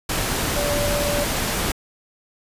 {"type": "tone in noise", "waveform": "sine", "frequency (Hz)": 581, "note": "D5", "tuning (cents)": -19, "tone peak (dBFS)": -23, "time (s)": [0.56, 1.24], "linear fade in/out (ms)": 5, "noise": "pink", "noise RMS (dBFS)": -23, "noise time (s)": [0.09, 1.72], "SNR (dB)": -3, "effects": ["resampled to 32000 Hz"]}